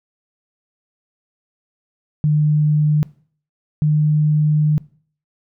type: tone pair in turn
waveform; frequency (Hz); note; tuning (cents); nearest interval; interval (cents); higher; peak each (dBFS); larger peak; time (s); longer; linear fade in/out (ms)
sine; 150.8 / 151.61; D3 / D#3; +46 / -45; unison; 9; second; -12; neither; 2.24-3.03 / 3.82-4.78; second; 0
effects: noise-tail reverb RT60 0.5 s tail -21 dB re dry